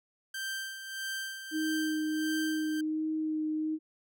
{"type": "tone with tremolo", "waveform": "sawtooth", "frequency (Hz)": 1568, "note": "G6", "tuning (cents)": 0, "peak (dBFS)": -30, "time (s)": [0.34, 2.81], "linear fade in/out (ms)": 5, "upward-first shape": "sine", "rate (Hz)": 1.6, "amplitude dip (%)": 60}
{"type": "tone with vibrato", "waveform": "sine", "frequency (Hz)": 311.5, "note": "D#4", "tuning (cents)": 2, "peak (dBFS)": -29, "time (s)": [1.51, 3.79], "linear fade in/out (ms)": 50, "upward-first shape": "sine", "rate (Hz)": 1.4, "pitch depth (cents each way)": 12}
{"effects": []}